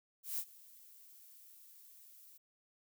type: noise with ADSR envelope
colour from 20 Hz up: violet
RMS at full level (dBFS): -37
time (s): 0.23-2.38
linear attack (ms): 150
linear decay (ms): 65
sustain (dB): -22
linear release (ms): 12
effects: none